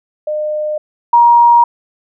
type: tone pair in turn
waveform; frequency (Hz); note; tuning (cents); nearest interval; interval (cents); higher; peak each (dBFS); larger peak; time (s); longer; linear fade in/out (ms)
sine; 607 / 946.7; D#5 / A#5; -43 / +26; minor sixth; 769; second; -15 / -4; second; 0.27-0.78 / 1.13-1.64; neither; 5
effects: none